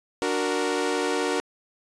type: chord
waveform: sawtooth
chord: D augmented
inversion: none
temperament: equal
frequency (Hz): 293.7 / 370 / 466.2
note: D4 / F#4 / A#4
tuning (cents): 0 / 0 / 0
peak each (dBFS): -25 / -24 / -23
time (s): 0.22-1.4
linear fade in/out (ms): 0
effects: resampled to 22050 Hz